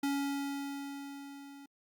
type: tone with level ramp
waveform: square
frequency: 280 Hz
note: C#4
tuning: 18 cents sharp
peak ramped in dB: -30 to -50 dBFS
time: 0.03-1.66 s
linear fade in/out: 5 ms
effects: Opus 48 kbps